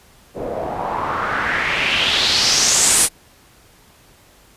white noise with low-pass filter sweep, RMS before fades -18 dBFS, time 0.34-3.09 s, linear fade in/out 50 ms, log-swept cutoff 480 to 10000 Hz, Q 3.2, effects pink hiss -50 dBFS RMS until 4.56 s + resampled to 32000 Hz

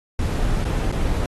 brown noise with dropouts, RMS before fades -21 dBFS, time 0.19-1.26 s, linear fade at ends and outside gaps 2 ms, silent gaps 0.645-0.65 / 0.917-0.923 s, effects AAC 32 kbps

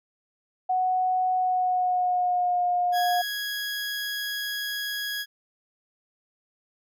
sine tone with pitch glide, 740 to 713.6 Hz, F#5 to F5, 0 to +37 cents, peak -21 dBFS, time 0.69-3.22 s, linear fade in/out 10 ms, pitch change -63 cents, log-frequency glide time 1.34-2.63 s
20% pulse tone, 1661.2 Hz, G#6, in tune, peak -24 dBFS, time 2.92-5.26 s, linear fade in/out 50 ms
effects none

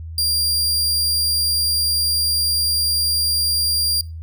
sawtooth tone, 4770 Hz, D8, 26 cents sharp, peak -14 dBFS, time 0.18-4.01 s, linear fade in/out 2 ms, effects noise-tail reverb RT60 0.3 s tail -23 dB re dry + added 81 Hz sine -29 dBFS peak until 4.22 s

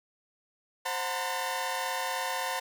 sawtooth tone cluster, 528 / 733 / 910 / 1013 / 1784 Hz, C5 / F#5 / A#5 / B5 / A6, +16 / -16 / -42 / +44 / +23 cents, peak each -34 / -33 / -31 / -33 / -37 dBFS, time 0.85-2.6 s, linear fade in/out 10 ms, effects none

